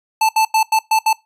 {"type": "tone bursts at uneven times", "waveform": "square", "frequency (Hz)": 879, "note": "A5", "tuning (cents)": -2, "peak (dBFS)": -12, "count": 6, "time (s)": [[0.21, 0.29], [0.36, 0.45], [0.54, 0.63], [0.72, 0.79], [0.91, 0.99], [1.06, 1.13]], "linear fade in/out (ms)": 5, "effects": ["noise-tail reverb RT60 0.2 s tail -21 dB re dry", "resampled to 32000 Hz"]}